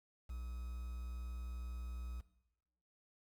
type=tone with quantisation; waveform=triangle; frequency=61.1 Hz; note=B1; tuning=18 cents flat; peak=-40 dBFS; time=0.29-2.21 s; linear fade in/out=10 ms; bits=10; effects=noise-tail reverb RT60 0.9 s tail -17 dB re dry